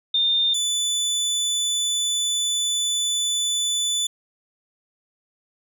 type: tone pair in turn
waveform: sine / 25% pulse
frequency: 3620 / 3490 Hz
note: A7 / A7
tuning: +48 / -15 cents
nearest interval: minor second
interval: 63 cents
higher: first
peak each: -17 dBFS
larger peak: neither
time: 0.14-0.54 / 0.54-4.07 s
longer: second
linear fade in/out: 5 ms
effects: none